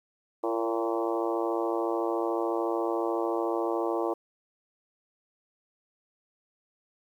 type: harmonic tone with a mistuned harmonic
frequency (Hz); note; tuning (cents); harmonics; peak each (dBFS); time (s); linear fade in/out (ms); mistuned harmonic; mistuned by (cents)
113.8; A#2; -41; 3 / 4 / 5 / 6 / 7 / 8 / 9 / 10; -30 / -32 / -34 / -36 / -37 / -38 / -39 / -40; 0.43-4.14; 10; 4; +23
effects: 10-bit